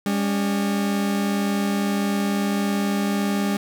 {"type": "tone pair together", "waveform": "40% pulse", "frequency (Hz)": [201.4, 283.1], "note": ["G3", "C#4"], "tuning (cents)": [47, 37], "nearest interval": "tritone", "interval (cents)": 590, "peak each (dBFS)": [-20, -28], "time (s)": [0.06, 3.57], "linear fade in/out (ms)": 2, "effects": []}